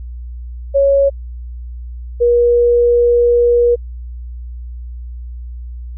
sine tone pair in turn, 554.4 / 478.9 Hz, C#5 / A#4, 0 / +47 cents, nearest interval minor third, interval 253 cents, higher first, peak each -8 dBFS, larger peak neither, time 0.74-1.1 / 2.2-3.76 s, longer second, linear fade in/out 20 ms, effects added 60 Hz sine -25 dBFS peak until 5.97 s

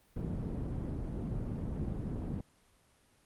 white low-pass noise, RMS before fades -37 dBFS, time 0.16-2.41 s, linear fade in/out 5 ms, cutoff 190 Hz, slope 12 dB/octave, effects pink hiss -67 dBFS RMS until 3.25 s + Opus 32 kbps

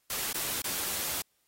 white noise with dropouts, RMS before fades -33 dBFS, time 0.1-1.22 s, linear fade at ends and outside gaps 2 ms, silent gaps 0.327-0.343 / 0.619-0.642 s, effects white hiss -73 dBFS RMS until 1.47 s + AAC 48 kbps

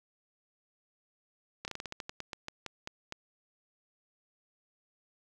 slowing click train, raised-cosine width 0.2 ms, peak -21 dBFS, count 15, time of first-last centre 1.65-3.124 s, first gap 29 ms, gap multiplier 1.18, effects none

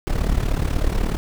brown noise with amplitude modulation, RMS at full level -17 dBFS, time 0.07-1.17 s, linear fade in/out 0 ms, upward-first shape sine, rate 36.4 Hz, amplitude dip 75%, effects none

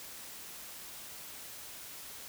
silence, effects white hiss -47 dBFS RMS until 2.28 s

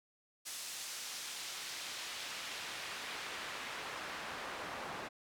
pink noise with band-pass filter sweep, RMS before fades -44 dBFS, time 0.45-5.09 s, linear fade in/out 20 ms, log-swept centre 7100 to 990 Hz, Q 0.71, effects none

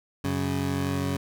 20% pulse tone pair together, 92.5 / 138.59 Hz, F#2 / C#3, 0 / 0 cents, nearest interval perfect fifth, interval 700 cents, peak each -24 dBFS, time 0.24-1.17 s, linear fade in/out 5 ms, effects none

